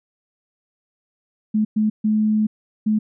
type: tone bursts at uneven times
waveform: sine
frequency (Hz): 214.7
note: A3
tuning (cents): -42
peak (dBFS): -15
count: 4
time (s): 1.54-1.65 / 1.76-1.9 / 2.04-2.47 / 2.86-2.99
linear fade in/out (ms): 10
effects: none